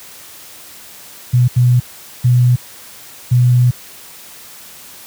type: tone bursts at uneven times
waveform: sine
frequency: 123.47 Hz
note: B2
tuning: in tune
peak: -7 dBFS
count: 4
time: 1.33-1.48 / 1.56-1.8 / 2.24-2.56 / 3.31-3.71 s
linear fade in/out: 10 ms
effects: white hiss -37 dBFS RMS until 5.06 s + high-pass 60 Hz 12 dB/octave